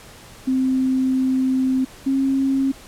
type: tone pair in turn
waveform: sine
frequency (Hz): 260.7 / 269.6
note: C4 / C#4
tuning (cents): -6 / -48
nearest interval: minor second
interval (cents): 58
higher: second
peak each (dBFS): -16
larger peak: neither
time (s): 0.47-1.85 / 2.06-2.72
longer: first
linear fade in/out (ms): 10
effects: pink hiss -43 dBFS RMS until 2.87 s + low-pass 12000 Hz 12 dB/octave